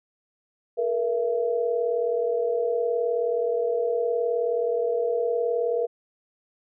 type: tone cluster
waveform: sine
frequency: 436.5 / 475.7 / 669 Hz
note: A4 / A#4 / E5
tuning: -14 / +35 / +25 cents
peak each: -30 / -23 / -30 dBFS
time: 0.77-5.87 s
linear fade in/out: 20 ms
effects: none